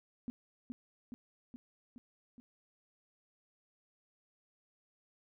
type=tone with echo; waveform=sine; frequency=243.7 Hz; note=B3; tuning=23 cents flat; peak=-36 dBFS; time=0.28-0.3 s; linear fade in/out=0 ms; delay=420 ms; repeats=5; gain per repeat=-3 dB; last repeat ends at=2.4 s; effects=none